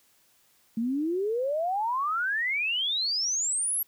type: exponential sweep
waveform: sine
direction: up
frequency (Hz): 219.4 to 11840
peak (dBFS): -25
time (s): 0.77-3.83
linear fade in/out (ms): 5
effects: white hiss -64 dBFS RMS until 3.87 s